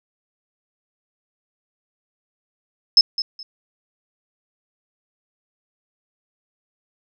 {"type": "tone with echo", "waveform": "sine", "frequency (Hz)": 5200, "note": "E8", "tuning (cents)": -24, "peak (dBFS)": -7, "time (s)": [2.97, 3.01], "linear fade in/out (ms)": 2, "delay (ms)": 210, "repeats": 2, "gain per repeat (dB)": -13, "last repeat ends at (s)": 3.43, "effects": []}